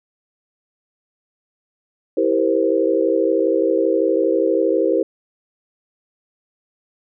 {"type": "chord", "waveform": "sine", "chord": "C dominant seventh", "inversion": "first", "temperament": "just", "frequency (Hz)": [327, 392.4, 470.9, 523.3], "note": ["E4", "G4", "Bb4", "C5"], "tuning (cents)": [-14, 2, 18, 0], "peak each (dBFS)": -20, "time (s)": [2.17, 5.03], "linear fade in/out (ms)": 5, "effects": []}